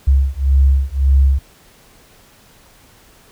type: beating tone pair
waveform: sine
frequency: 67.1 / 68.9 Hz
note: C2 / C#2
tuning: +44 / -10 cents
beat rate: 1.8 Hz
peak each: -13 dBFS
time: 0.07-1.39 s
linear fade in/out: 10 ms
effects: pink hiss -48 dBFS RMS until 3.31 s